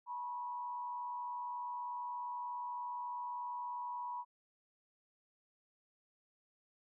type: tone with frequency modulation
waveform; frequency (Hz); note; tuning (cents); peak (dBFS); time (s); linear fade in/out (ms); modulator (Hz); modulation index
sine; 974; B5; -24; -39; 0.06-4.25; 50; 91.3; 0.57
effects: none